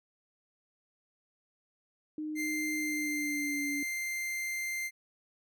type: tone with pitch glide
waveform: sine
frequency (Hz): 306.7 to 286.2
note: D#4 to D4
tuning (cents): -25 to -45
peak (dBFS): -34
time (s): 2.18-3.83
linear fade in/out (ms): 2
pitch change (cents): -120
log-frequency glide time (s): 2.74-3.62
type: tone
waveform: 45% pulse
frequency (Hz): 2093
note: C7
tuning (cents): 0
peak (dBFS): -33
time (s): 2.35-4.91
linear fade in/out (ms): 50
effects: none